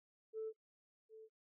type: tone with echo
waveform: sine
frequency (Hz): 440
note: A4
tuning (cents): 0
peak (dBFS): -39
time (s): 0.33-0.53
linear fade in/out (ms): 50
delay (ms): 760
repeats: 1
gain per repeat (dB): -14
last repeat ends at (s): 1.29
effects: noise-tail reverb RT60 0.1 s tail -23 dB re dry + tanh soft clip ceiling -36 dBFS